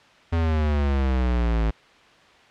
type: exponential sweep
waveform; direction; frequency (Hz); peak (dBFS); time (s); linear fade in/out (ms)
square; down; 84.4 to 53.6; -20; 0.32-1.71; 10
effects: white hiss -52 dBFS RMS until 2.5 s + low-pass 3000 Hz 12 dB/octave